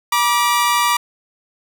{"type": "tone pair together", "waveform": "sawtooth", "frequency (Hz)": [962.4, 1174.7], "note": ["B5", "D6"], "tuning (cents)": [-45, 0], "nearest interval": "minor third", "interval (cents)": 345, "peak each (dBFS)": -13, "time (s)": [0.12, 0.97], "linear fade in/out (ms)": 5, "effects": []}